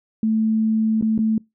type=tone with dropouts; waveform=sine; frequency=220 Hz; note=A3; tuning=in tune; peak=-16 dBFS; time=0.23-1.38 s; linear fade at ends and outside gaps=2 ms; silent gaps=1.012-1.024 / 1.179-1.189 s; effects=noise-tail reverb RT60 0.2 s tail -25 dB re dry